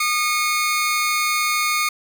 sawtooth tone pair together, 1222.4 / 2178 Hz, D#6 / C#7, -31 / -31 cents, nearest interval minor seventh, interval 1000 cents, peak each -17 / -18 dBFS, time 0-1.89 s, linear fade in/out 5 ms, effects none

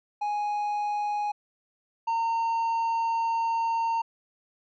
triangle tone pair in turn, 830.6 / 915.2 Hz, G#5 / A#5, 0 / -32 cents, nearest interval major second, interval 168 cents, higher second, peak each -24 / -22 dBFS, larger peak second, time 0.21-1.32 / 2.07-4.02 s, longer second, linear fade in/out 10 ms, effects resampled to 16000 Hz

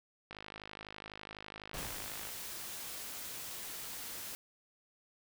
click train, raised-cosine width 0.3 ms, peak -29 dBFS, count 104, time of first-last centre 0.31-2.291 s, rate 52 Hz
pink noise with exponential decay, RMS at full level -41 dBFS, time 1.74-2.62 s, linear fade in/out 0 ms, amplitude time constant 190 ms
white noise, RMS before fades -44 dBFS, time 1.78-4.35 s, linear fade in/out 0 ms
effects none

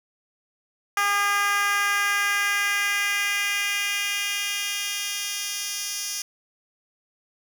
10% pulse tone with high-pass filter sweep, 405.4 Hz, G#4, 42 cents flat, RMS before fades -25 dBFS, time 0.97-6.22 s, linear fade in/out 2 ms, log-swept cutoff 1100 to 4700 Hz, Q 1.7, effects none

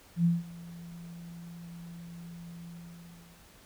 sine tone with ADSR envelope, 170.5 Hz, F3, 41 cents flat, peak -20 dBFS, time 0.16-3.48 s, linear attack 88 ms, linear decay 180 ms, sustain -22 dB, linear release 800 ms, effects pink hiss -57 dBFS RMS until 3.65 s

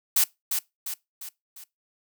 blue noise with echo, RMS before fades -20 dBFS, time 0.16-0.24 s, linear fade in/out 5 ms, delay 350 ms, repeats 4, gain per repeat -6 dB, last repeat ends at 1.64 s, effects noise-tail reverb RT60 0.2 s tail -22 dB re dry

